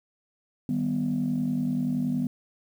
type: chord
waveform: sine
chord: Eb augmented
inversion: none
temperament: equal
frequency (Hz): 155.56 / 196 / 246.9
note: Eb3 / G3 / B3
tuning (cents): 0 / 0 / 0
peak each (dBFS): -30 / -30 / -25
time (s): 0.69-2.27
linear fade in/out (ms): 2
effects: tanh soft clip ceiling -18 dBFS + 9-bit